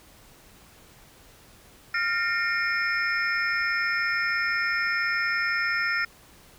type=tone cluster; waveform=sine; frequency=1394 / 1825 / 2151 / 2394 / 5250 Hz; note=F6 / A#6 / C7 / D7 / E8; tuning=-4 / -37 / +47 / +33 / -8 cents; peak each=-27 / -27 / -32 / -35 / -35 dBFS; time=1.94-6.05 s; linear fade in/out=5 ms; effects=pink hiss -53 dBFS RMS until 6.58 s